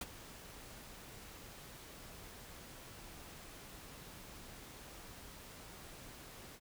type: noise with ADSR envelope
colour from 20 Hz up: pink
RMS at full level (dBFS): -39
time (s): 0.01-6.6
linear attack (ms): 4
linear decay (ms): 30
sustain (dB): -14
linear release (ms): 55
effects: none